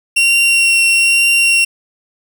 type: tone with vibrato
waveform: 40% pulse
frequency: 2745 Hz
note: F7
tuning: 31 cents flat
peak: -8 dBFS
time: 0.16-1.65 s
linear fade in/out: 10 ms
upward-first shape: triangle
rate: 1.1 Hz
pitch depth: 12 cents each way
effects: none